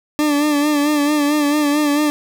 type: tone with vibrato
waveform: 40% pulse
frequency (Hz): 294.5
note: D4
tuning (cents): +5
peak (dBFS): -13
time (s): 0.19-2.1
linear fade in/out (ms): 0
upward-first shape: sine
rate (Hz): 4.5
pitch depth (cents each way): 48
effects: none